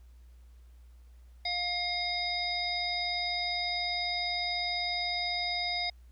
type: harmonic tone with a mistuned harmonic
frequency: 708 Hz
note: F5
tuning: 23 cents sharp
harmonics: 1 / 3 / 5 / 7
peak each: -36 / -35 / -36 / -34 dBFS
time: 1.45-5.9 s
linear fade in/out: 5 ms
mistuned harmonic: 5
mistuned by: +92 cents
effects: added 60 Hz sine -51 dBFS peak until 6.11 s + pink hiss -71 dBFS RMS until 6.11 s